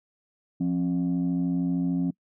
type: tone pair together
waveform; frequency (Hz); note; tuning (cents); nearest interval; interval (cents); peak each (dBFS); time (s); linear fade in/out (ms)
sine; 174.61 / 267.9; F3 / C4; 0 / +41; perfect fifth; 741; -24; 0.6-2.11; 10
effects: noise-tail reverb RT60 0.1 s tail -25 dB re dry + tanh soft clip ceiling -19 dBFS